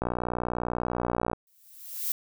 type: click train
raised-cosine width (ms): 1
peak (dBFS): -14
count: 80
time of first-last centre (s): 0.02-1.332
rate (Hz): 60.2
type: noise with exponential growth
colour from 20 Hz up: violet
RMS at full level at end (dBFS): -27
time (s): 1.47-2.12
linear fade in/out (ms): 1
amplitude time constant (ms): 140
effects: none